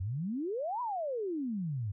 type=exponential two-way sweep; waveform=sine; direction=up then down; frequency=86 to 1014 to 95.4 Hz; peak=-32 dBFS; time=0-1.92 s; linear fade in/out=10 ms; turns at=0.81 s; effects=none